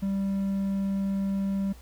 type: tone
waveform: triangle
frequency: 195.8 Hz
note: G3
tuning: 2 cents flat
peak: -23 dBFS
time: 0.02-1.73 s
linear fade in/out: 10 ms
effects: added 60 Hz sine -46 dBFS peak until 1.81 s + pink hiss -55 dBFS RMS until 1.81 s